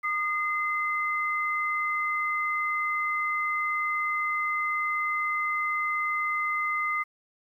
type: tone pair together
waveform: sine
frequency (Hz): 1222.9 / 2062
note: D#6 / C7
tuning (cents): -30 / -26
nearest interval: major sixth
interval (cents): 904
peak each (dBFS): -28 / -28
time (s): 0.03-7.04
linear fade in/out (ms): 20
effects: 10-bit